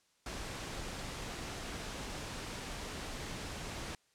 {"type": "noise", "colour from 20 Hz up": "pink", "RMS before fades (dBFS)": -42, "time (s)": [0.26, 3.95], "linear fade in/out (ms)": 2, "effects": ["white hiss -72 dBFS RMS until 4.14 s", "low-pass 8000 Hz 12 dB/octave"]}